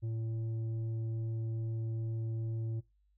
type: tone with tanh clipping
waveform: triangle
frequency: 112.8 Hz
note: A2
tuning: 44 cents sharp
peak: -35 dBFS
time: 0.02-2.81 s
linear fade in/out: 20 ms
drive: 11 dB
effects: noise-tail reverb RT60 0.2 s tail -20 dB re dry + added 50 Hz sine -68 dBFS peak until 3.17 s

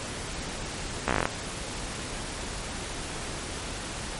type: slowing click train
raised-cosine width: 0.5 ms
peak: -8 dBFS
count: 10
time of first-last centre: 1.08-1.255 s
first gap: 14 ms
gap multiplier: 1.08
effects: pink hiss -35 dBFS RMS until 4.19 s + MP3 48 kbps

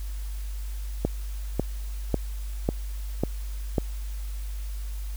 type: click train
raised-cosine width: 2 ms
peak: -9 dBFS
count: 6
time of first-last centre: 1.05-3.782 s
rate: 1.83 Hz
effects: added 50 Hz sine -30 dBFS peak until 5.16 s + white hiss -49 dBFS RMS until 5.16 s

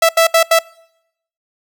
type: tone bursts at uneven times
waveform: sawtooth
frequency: 659.3 Hz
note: E5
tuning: in tune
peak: -4 dBFS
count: 4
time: 0.02-0.09 / 0.17-0.27 / 0.34-0.43 / 0.51-0.59 s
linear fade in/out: 5 ms
effects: noise-tail reverb RT60 0.8 s tail -25 dB re dry

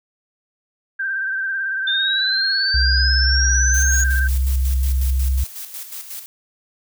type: tone with vibrato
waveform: sine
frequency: 1568 Hz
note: G6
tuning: in tune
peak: -20 dBFS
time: 0.99-4.28 s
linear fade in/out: 10 ms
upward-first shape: sine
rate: 18 Hz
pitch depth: 42 cents each way
type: exponential sweep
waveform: sine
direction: up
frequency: 3575 to 6730 Hz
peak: -18 dBFS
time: 1.87-4.04 s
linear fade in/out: 5 ms
type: tone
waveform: sine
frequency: 65.7 Hz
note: C2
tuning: 8 cents sharp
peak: -15 dBFS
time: 2.74-5.44 s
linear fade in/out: 5 ms
type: noise with tremolo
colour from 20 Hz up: blue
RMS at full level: -31 dBFS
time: 3.74-6.26 s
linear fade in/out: 0 ms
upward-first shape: square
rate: 5.5 Hz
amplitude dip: 55%
effects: none

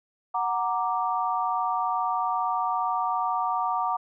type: chord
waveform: sine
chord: Gb augmented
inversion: none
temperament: equal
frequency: 740 / 932.3 / 1174.7 Hz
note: Gb5 / Bb5 / D6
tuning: 0 / 0 / 0 cents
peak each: -28 dBFS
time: 0.34-3.97 s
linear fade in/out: 10 ms
effects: none

